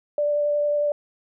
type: tone with vibrato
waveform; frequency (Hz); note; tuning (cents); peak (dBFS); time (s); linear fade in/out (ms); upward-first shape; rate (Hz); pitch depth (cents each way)
sine; 587.3; D5; 0; -19; 0.18-0.92; 2; sine; 11; 9
effects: none